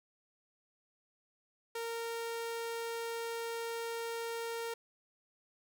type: tone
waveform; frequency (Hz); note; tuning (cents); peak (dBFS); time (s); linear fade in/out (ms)
sawtooth; 461.8; A#4; -16; -33; 1.75-4.74; 5
effects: none